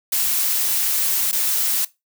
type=noise with dropouts; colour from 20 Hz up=blue; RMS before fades=-20 dBFS; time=0.12-1.85 s; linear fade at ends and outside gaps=5 ms; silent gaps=1.315-1.327 s; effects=noise-tail reverb RT60 0.2 s tail -19 dB re dry